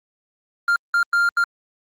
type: tone bursts at uneven times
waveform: triangle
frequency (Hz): 1396.9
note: F6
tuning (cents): 0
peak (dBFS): -13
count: 4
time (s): 0.68-0.76 / 0.94-1.03 / 1.13-1.29 / 1.37-1.44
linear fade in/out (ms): 2
effects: Opus 24 kbps